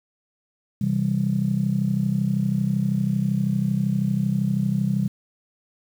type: chord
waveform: sine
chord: C major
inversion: none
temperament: just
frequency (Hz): 130.81 / 163.52 / 196.22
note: C3 / E3 / G3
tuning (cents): 0 / -14 / +2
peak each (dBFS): -24 / -25 / -22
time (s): 0.81-5.08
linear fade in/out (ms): 5
effects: tanh soft clip ceiling -10 dBFS + 8-bit